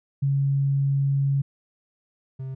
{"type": "tone pair in turn", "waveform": ["sine", "triangle"], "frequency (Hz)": [138.6, 132.23], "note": ["C#3", "C3"], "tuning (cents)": [0, 19], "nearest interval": "minor second", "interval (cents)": 81, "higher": "first", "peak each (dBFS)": [-19, -28], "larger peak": "first", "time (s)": [[0.22, 1.42], [2.39, 2.55]], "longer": "first", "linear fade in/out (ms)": 10, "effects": []}